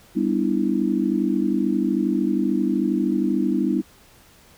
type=chord; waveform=sine; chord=E minor seventh; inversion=first; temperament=just; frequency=197.78 / 247.2 / 296.7 / 329.6 Hz; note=G3 / B3 / D4 / E4; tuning=+16 / +2 / +18 / 0 cents; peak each=-24 dBFS; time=0.15-3.82 s; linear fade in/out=20 ms; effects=pink hiss -52 dBFS RMS until 4.57 s